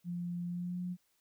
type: tone with pitch glide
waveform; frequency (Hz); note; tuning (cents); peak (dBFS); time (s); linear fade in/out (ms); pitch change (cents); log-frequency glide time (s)
sine; 174.61 to 179.21; F3 to F3; 0 to +45; -35; 0.04-0.97; 50; +45; 0.48-0.81
effects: white hiss -75 dBFS RMS until 1.2 s